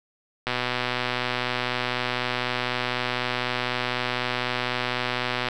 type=click train; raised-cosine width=0.3 ms; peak=-9 dBFS; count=623; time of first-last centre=0.47-5.486 s; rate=124 Hz; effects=none